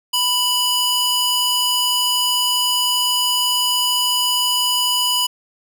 square tone with high-pass filter, 987.8 Hz, B5, in tune, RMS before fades -18 dBFS, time 0.13-5.27 s, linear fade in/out 10 ms, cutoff 2300 Hz, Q 1.1, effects none

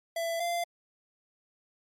square tone pair in turn, 668 / 690 Hz, E5 / F5, +23 / -21 cents, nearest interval minor second, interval 56 cents, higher second, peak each -30 / -29 dBFS, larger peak second, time 0.16-0.4 / 0.4-0.64 s, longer neither, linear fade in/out 5 ms, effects MP3 64 kbps

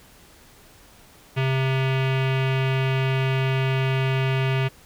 square tone with low-pass filter, 132.6 Hz, C3, 23 cents sharp, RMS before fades -22 dBFS, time 1.36-4.69 s, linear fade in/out 20 ms, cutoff 2700 Hz, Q 3, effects pink hiss -51 dBFS RMS until 4.85 s

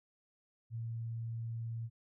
sine tone, 114.8 Hz, A#2, 26 cents flat, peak -37 dBFS, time 0.7-1.9 s, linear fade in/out 50 ms, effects none

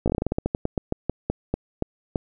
slowing click train, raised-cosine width 2 ms, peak -9 dBFS, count 20, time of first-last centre 0.06-2.158 s, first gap 17 ms, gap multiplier 1.18, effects none

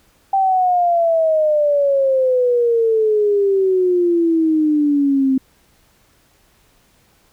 sine exponential sweep, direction down, 784 to 261.5 Hz, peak -12 dBFS, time 0.33-5.38 s, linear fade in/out 5 ms, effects pink hiss -56 dBFS RMS until 7.32 s

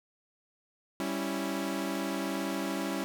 sawtooth chord, C# diminished, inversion second, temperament equal, 196 / 277.2 / 329.6 Hz, G3 / C#4 / E4, 0 / 0 / 0 cents, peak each -32 / -31 / -32 dBFS, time 1-3.04 s, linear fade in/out 0 ms, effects none

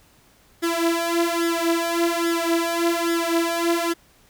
sawtooth tone with flanger, 336.9 Hz, E4, 38 cents sharp, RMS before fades -22 dBFS, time 0.62-3.94 s, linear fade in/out 20 ms, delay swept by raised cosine 0.57 to 4.27 ms, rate 1.2 Hz, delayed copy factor +0.85, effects pink hiss -56 dBFS RMS until 4.29 s

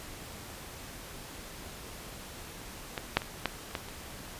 clicks, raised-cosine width 0.3 ms, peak -17 / -6 / -23 / -11 / -30 / -16 / -28 dBFS, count 7, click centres 2.978 / 3.17 / 3.219 / 3.457 / 3.711 / 3.752 / 3.886 s, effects pink hiss -45 dBFS RMS until 4.39 s + resampled to 32000 Hz

